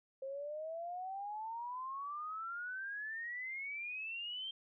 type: exponential sweep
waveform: sine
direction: up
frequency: 529 to 3173 Hz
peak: -40 dBFS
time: 0.22-4.51 s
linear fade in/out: 5 ms
effects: none